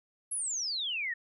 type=exponential sweep; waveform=sine; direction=down; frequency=11220 to 1795 Hz; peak=-31 dBFS; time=0.31-1.14 s; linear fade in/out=10 ms; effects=none